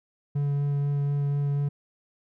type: tone with vibrato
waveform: triangle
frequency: 142.7 Hz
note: D3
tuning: 49 cents flat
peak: -21 dBFS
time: 0.35-1.69 s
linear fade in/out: 10 ms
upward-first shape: sine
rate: 4.1 Hz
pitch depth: 9 cents each way
effects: none